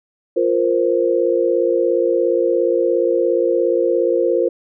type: chord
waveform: sine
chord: F suspended fourth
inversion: none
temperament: equal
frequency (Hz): 349.2 / 466.2 / 523.3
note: F4 / Bb4 / C5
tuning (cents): 0 / 0 / 0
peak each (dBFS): -18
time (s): 0.36-4.49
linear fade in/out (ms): 10
effects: none